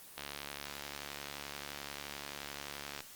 click train, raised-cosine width 0.2 ms, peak -23 dBFS, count 203, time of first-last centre 0.18-3.005 s, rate 71.5 Hz, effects white hiss -53 dBFS RMS until 3.15 s + Opus 24 kbps

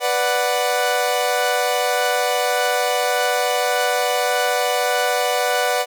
sawtooth chord, B minor, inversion none, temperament equal, 493.9 / 587.3 / 740 Hz, B4 / D5 / F#5, 0 / 0 / 0 cents, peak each -18 / -19 / -17 dBFS, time 0-5.86 s, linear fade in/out 50 ms, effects none

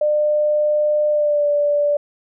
sine tone with pitch glide, 600 to 583.6 Hz, D5 to D5, +37 to -11 cents, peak -14 dBFS, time 0.01-1.97 s, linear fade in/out 5 ms, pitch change -48 cents, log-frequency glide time 1.09-1.47 s, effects none

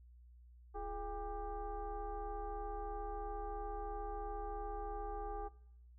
sine tone with frequency modulation, 420 Hz, G#4, 19 cents sharp, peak -40 dBFS, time 0.74-5.49 s, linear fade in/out 20 ms, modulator 383 Hz, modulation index 1.5, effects noise-tail reverb RT60 0.7 s tail -20 dB re dry + added 60 Hz sine -57 dBFS peak until 5.98 s

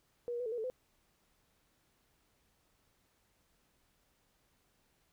sine tone with pitch steps, 480.9 / 476.6 / 494.7 / 440.8 / 482.8 / 440.2 / 508 Hz, B4 / A#4 / B4 / A4 / B4 / A4 / B4, -46 / +38 / +3 / +3 / -39 / +1 / +49 cents, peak -35 dBFS, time 0.28-0.7 s, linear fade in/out 0 ms, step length 60 ms, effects pink hiss -74 dBFS RMS until 5.12 s

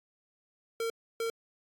square tone bursts at uneven times, 456.8 Hz, A#4, 35 cents flat, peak -31 dBFS, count 2, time 0.8-0.9 / 1.2-1.3 s, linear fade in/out 2 ms, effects AAC 64 kbps

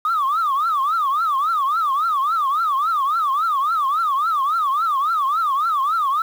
sine tone with vibrato, 1203 Hz, D6, 41 cents sharp, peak -15 dBFS, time 0.05-6.22 s, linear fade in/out 2 ms, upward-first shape triangle, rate 3.6 Hz, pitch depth 250 cents each way, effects tanh soft clip ceiling -14 dBFS + 7-bit

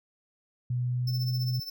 sine tone with pitch glide, 123.47 to 124.9 Hz, B2 to B2, 0 to +20 cents, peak -26 dBFS, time 0.7-1.6 s, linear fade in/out 5 ms, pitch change +20 cents, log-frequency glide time 0.81-1.23 s
square tone with tremolo, 5300 Hz, E8, 9 cents sharp, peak -33 dBFS, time 1.07-1.7 s, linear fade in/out 5 ms, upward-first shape triangle, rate 15 Hz, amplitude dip 80%
effects none

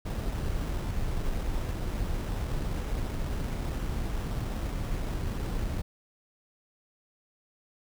brown noise with sample-and-hold, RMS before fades -31 dBFS, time 0.05-5.82 s, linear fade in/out 10 ms, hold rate 4410 Hz, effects none

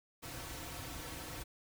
pink noise with comb filter, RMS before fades -45 dBFS, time 0.22-1.44 s, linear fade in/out 20 ms, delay 4.9 ms, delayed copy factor -0.75, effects none

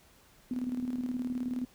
sine tone with tremolo, 250.1 Hz, B3, 22 cents sharp, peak -29 dBFS, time 0.51-1.65 s, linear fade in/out 2 ms, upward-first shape square, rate 19 Hz, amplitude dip 55%, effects pink hiss -61 dBFS RMS until 1.74 s

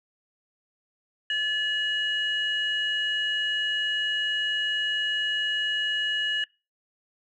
sine tone pair together, 1724.4 / 2900 Hz, A6 / F#7, -35 / -35 cents, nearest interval major sixth, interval 900 cents, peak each -26 dBFS, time 1.3-6.44 s, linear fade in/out 2 ms, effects noise-tail reverb RT60 0.3 s tail -25 dB re dry + tanh soft clip ceiling -18 dBFS

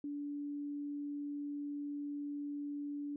sine tone, 289 Hz, D4, 28 cents flat, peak -38 dBFS, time 0.04-3.16 s, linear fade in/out 2 ms, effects none

